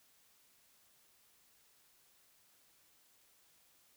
silence, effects white hiss -69 dBFS RMS until 3.96 s

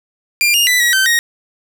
sawtooth tone with pitch steps, 2391 / 2834 / 1986 / 1915 / 1545 / 1875 Hz, D7 / F7 / B6 / A#6 / G6 / A#6, +30 / +25 / +9 / +46 / -26 / +10 cents, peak -7 dBFS, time 0.41-1.19 s, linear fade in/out 0 ms, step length 130 ms, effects none

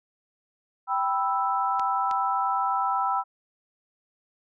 sine chord, E minor, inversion first, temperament equal, 784 / 987.8 / 1318.5 Hz, G5 / B5 / E6, 0 / 0 / 0 cents, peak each -27 / -27 / -27 dBFS, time 0.87-3.24 s, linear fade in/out 50 ms
clicks, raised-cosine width 0.2 ms, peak -20 / -21 dBFS, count 2, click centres 1.796 / 2.112 s
effects none

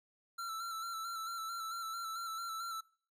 square tone with vibrato, 1344 Hz, E6, 33 cents sharp, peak -39 dBFS, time 0.38-2.81 s, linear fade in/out 10 ms, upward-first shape square, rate 4.5 Hz, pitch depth 31 cents each way, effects noise-tail reverb RT60 0.5 s tail -25 dB re dry + MP3 64 kbps

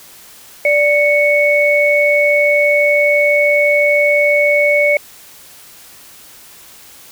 sine tone pair together, 586.1 / 2217 Hz, D5 / C#7, -4 / 0 cents, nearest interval octave + major seventh, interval 2304 cents, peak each -12 dBFS, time 0.65-4.97 s, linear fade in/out 2 ms, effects white hiss -40 dBFS RMS until 7.11 s

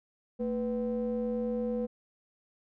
triangle ring-modulated tone, 134.5 Hz, C3, 48 cents sharp, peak -24 dBFS, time 0.39-1.87 s, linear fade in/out 20 ms, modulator 359 Hz, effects none

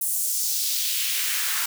white noise with high-pass filter sweep, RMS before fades -25 dBFS, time 0.01-1.66 s, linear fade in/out 5 ms, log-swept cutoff 10000 to 1200 Hz, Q 1.5, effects none

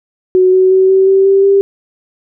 sine tone with pitch steps, 370 / 374.1 / 378.2 / 382.4 / 386.6 / 390.9 / 395.2 Hz, F#4 / F#4 / F#4 / G4 / G4 / G4 / G4, 0 / +19 / +38 / -43 / -24 / -5 / +14 cents, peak -5 dBFS, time 0.35-1.61 s, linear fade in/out 0 ms, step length 180 ms, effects none

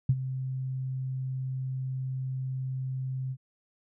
sine tone with ADSR envelope, 130.81 Hz, C3, in tune, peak -17 dBFS, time 0.09-3.37 s, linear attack 5 ms, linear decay 50 ms, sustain -13 dB, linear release 58 ms, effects none

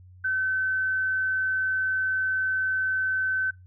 sine tone, 1528 Hz, G6, 45 cents flat, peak -23 dBFS, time 0.24-3.51 s, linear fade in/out 10 ms, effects noise-tail reverb RT60 0.2 s tail -22 dB re dry + added 91 Hz sine -47 dBFS peak until 3.66 s

